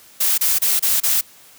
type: noise bursts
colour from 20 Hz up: blue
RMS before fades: -17 dBFS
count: 5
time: 0.2-1.212 s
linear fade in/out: 10 ms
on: 180 ms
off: 28 ms
effects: white hiss -47 dBFS RMS until 1.58 s + high-pass 60 Hz 12 dB/octave